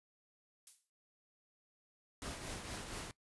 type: noise with exponential decay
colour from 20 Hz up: violet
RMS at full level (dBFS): -47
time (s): 0.67-0.9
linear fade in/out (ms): 1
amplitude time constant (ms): 48
type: noise with tremolo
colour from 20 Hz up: pink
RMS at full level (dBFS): -43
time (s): 2.22-3.11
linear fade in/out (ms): 0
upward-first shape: triangle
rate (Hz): 4.3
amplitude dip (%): 50
effects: noise-tail reverb RT60 0.1 s tail -19 dB re dry + resampled to 24000 Hz